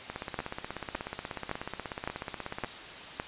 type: two click trains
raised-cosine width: 0.5 ms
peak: -20 / -16 dBFS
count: 43 / 6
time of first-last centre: 0.1-2.645 / 0.39-3.199 s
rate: 16.5 / 1.78 Hz
effects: white hiss -43 dBFS RMS until 3.27 s + resampled to 8000 Hz